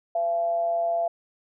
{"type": "tone with amplitude modulation", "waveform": "sine", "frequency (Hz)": 679, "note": "F5", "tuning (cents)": -49, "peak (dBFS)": -20, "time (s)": [0.15, 1.08], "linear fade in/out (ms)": 5, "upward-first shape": "sine", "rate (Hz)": 175, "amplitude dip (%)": 40, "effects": []}